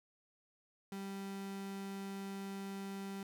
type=tone; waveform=35% pulse; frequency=196 Hz; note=G3; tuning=in tune; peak=-40 dBFS; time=0.92-3.23 s; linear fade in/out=2 ms; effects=none